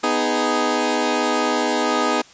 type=chord; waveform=15% pulse; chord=G# minor; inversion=first; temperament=equal with one note detuned; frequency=248.8 / 311.1 / 415.3 Hz; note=B3 / D#4 / G#4; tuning=+13 / 0 / 0 cents; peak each=-16 dBFS; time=0.03-2.22 s; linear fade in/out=10 ms; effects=white hiss -47 dBFS RMS until 2.33 s + resampled to 16000 Hz